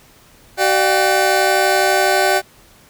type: tone cluster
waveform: square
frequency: 379.5 / 596 / 717 / 789 / 1512 Hz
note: F#4 / D5 / F5 / G5 / F#6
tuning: +44 / +25 / +45 / +11 / +37 cents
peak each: -20 dBFS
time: 0.57-2.42 s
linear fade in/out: 50 ms
effects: pink hiss -48 dBFS RMS until 2.89 s